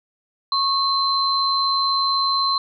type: tone pair together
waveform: sine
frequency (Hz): 1096 / 4092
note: C#6 / C8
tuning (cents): -20 / -39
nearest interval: octave + major seventh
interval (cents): 2281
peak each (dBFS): -20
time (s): 0.52-2.58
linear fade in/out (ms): 2
effects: none